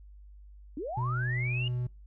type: linear sweep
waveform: sine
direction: up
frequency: 258.2 to 2889 Hz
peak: -33 dBFS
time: 0.77-1.68 s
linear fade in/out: 2 ms
type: tone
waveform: triangle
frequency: 123.47 Hz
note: B2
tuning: in tune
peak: -27 dBFS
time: 0.97-1.87 s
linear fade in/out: 5 ms
effects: noise-tail reverb RT60 0.3 s tail -26 dB re dry + added 50 Hz sine -48 dBFS peak until 2.06 s